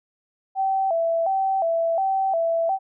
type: tone with vibrato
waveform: sine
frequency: 716 Hz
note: F5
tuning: 43 cents sharp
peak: -19 dBFS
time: 0.55-2.79 s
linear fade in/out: 50 ms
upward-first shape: square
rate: 1.4 Hz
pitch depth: 130 cents each way
effects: none

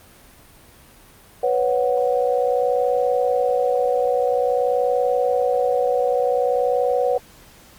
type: chord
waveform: sine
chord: B suspended second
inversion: none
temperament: equal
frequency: 493.9 / 554.4 / 740 Hz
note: B4 / C#5 / F#5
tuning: 0 / 0 / 0 cents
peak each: -19 / -22 / -23 dBFS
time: 1.43-7.18 s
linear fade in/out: 5 ms
effects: pink hiss -48 dBFS RMS until 7.78 s + Opus 32 kbps

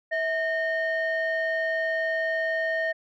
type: tone pair together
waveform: sine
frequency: 648.2 / 1838 Hz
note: E5 / A#6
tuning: -29 / -25 cents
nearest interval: octave + tritone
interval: 1804 cents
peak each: -25 dBFS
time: 0.11-2.93 s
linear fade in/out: 20 ms
effects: tanh soft clip ceiling -20 dBFS

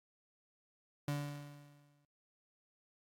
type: tone with exponential decay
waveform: 35% pulse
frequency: 144.9 Hz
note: D3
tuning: 23 cents flat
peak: -32 dBFS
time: 1.08-2.05 s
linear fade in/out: 2 ms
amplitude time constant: 210 ms
effects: AAC 64 kbps

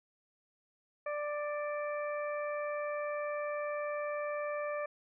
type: harmonic tone with a mistuned harmonic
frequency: 590 Hz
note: D5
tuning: 8 cents sharp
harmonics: 1 / 2 / 3 / 4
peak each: -35 / -41 / -45 / -47 dBFS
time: 1.06-4.86 s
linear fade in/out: 5 ms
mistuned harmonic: 4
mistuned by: -16 cents
effects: none

